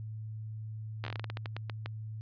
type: slowing click train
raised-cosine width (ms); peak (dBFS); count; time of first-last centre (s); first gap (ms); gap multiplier
0.3; -22; 15; 1.04-1.86; 11; 1.23
effects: added 109 Hz sine -38 dBFS peak until 2.21 s + resampled to 11025 Hz

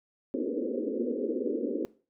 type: band-pass noise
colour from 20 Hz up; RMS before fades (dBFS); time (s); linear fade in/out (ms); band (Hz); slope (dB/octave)
pink; -31; 0.34-1.85; 0; 230 to 530; 96
effects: noise-tail reverb RT60 0.4 s tail -21 dB re dry

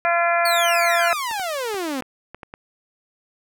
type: harmonic tone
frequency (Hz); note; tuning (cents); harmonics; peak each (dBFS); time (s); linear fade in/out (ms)
342.1; F4; -36; 2 / 3 / 4 / 5 / 6 / 7; -19 / -27 / -23 / -25 / -28 / -27; 0.05-1.13; 0
type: exponential sweep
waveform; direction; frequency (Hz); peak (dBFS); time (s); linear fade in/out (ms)
sawtooth; down; 4549 to 246.9; -20; 0.45-2.01; 5
type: clicks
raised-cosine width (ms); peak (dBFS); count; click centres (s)
0.5; -21; 7; 1.312 / 1.397 / 1.744 / 2.023 / 2.346 / 2.432 / 2.539
effects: none

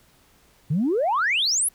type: exponential sweep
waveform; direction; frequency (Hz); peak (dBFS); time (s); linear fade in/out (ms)
sine; up; 136.4 to 11680; -18; 0.7-1.69; 10
effects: tanh soft clip ceiling -15 dBFS + pink hiss -58 dBFS RMS until 1.74 s

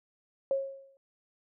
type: tone with exponential decay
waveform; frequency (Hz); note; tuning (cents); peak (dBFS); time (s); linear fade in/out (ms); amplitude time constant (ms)
sine; 544; C#5; -33; -23; 0.51-0.97; 1; 100
effects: none

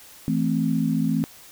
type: chord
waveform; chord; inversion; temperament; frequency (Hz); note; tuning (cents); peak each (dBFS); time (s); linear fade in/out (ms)
sine; A minor; second; equal; 164.81 / 220 / 261.6; E3 / A3 / C4; 0 / 0 / 0; -24; 0.28-1.24; 0
effects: white hiss -47 dBFS RMS until 1.51 s

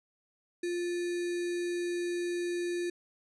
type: tone with sample-and-hold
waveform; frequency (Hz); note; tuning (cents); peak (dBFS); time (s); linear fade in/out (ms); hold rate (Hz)
sine; 349.2; F4; 0; -30; 0.63-2.9; 5; 2100
effects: resampled to 24000 Hz

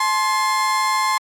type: tone pair together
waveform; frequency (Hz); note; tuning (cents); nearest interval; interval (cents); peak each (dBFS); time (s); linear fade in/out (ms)
35% pulse; 859 / 1051.9; A5 / C6; -42 / +9; major third; 351; -22 / -16; 0-1.18; 5
effects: low-pass 11000 Hz 12 dB/octave + AAC 64 kbps

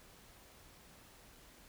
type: silence
effects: pink hiss -60 dBFS RMS until 1.68 s

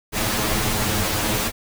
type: noise with comb filter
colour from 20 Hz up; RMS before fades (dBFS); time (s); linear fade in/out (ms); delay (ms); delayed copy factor
pink; -22; 0.12-1.52; 50; 9.4; +0.95
effects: none

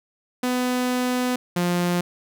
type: tone pair in turn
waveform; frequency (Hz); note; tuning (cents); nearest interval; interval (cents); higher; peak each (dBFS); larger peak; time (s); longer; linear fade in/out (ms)
sawtooth; 250 / 175.96; B3 / F3; +21 / +13; tritone; 608; first; -17 / -16; second; 0.43-1.36 / 1.56-2.01; first; 5
effects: none

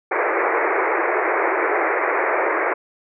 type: band-pass noise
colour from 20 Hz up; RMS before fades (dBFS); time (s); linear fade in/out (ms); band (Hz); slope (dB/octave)
pink; -20; 0.11-2.74; 10; 330 to 2300; 96
effects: none

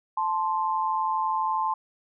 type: tone pair together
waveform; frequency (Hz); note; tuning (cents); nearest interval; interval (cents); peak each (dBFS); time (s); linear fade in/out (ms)
sine; 875 / 1047.2; A5 / C6; -10 / +1; minor third; 311; -26; 0.17-1.74; 5
effects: none

